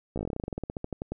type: slowing click train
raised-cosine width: 2 ms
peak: -19 dBFS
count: 22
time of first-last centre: 0.16-1.12 s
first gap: 15 ms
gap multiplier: 1.1
effects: none